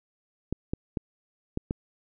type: clicks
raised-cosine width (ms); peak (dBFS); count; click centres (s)
3; -15; 5; 0.526 / 0.735 / 0.972 / 1.574 / 1.709
effects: none